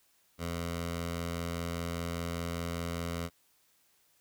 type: tone with notch filter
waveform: 10% pulse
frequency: 85 Hz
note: F2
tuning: 46 cents flat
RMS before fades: -36 dBFS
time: 0.38-3.3 s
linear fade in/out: 50 ms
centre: 330 Hz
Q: 1.9
effects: white hiss -69 dBFS RMS until 4.2 s